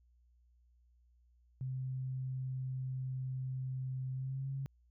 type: tone with pitch glide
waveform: sine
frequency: 130.1 to 135.78 Hz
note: C3 to C#3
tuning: -9 to -35 cents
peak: -36 dBFS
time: 1.61-4.66 s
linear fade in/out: 0 ms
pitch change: +74 cents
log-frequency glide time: 4.13-4.49 s
effects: added 60 Hz sine -65 dBFS peak until 4.9 s